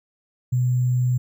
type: tone with sample-and-hold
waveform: sine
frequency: 125.3 Hz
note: B2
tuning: 25 cents sharp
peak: -17 dBFS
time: 0.52-1.18 s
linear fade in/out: 10 ms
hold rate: 7350 Hz
effects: none